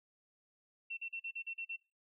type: tone bursts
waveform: sine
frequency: 2707 Hz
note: E7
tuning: 45 cents sharp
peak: -39 dBFS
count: 8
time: 0.9-1.763 s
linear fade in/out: 10 ms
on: 72 ms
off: 41 ms
effects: noise-tail reverb RT60 0.3 s tail -21 dB re dry